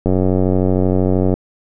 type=click train; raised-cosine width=2 ms; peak=-3 dBFS; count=120; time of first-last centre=0.06-1.34 s; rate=93 Hz; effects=none